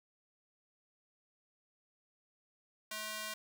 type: tone with high-pass filter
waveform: square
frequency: 215.1 Hz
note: A3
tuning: 39 cents flat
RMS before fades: -42 dBFS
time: 2.91-3.34 s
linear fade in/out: 5 ms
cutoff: 1300 Hz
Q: 0.58
effects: none